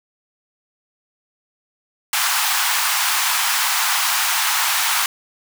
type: high-pass noise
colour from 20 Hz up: pink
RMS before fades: -19 dBFS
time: 2.13-5.06 s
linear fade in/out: 2 ms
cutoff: 820 Hz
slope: 48 dB/octave
effects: none